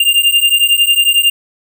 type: beating tone pair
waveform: square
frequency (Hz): 2794 / 2805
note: F7 / F7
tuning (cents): 0 / +7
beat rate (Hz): 11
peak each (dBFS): -12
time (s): 0-1.3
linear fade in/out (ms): 5
effects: none